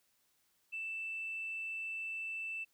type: tone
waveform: sine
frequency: 2653 Hz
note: E7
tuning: 10 cents sharp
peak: -37 dBFS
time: 0.72-2.65 s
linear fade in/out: 20 ms
effects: tanh soft clip ceiling -33 dBFS + white hiss -75 dBFS RMS until 2.73 s

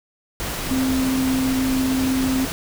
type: tone in noise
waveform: sine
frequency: 261.6 Hz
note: C4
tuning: in tune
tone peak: -18 dBFS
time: 0.71-2.45 s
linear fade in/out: 0 ms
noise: pink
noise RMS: -27 dBFS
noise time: 0.4-2.52 s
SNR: +6 dB
effects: none

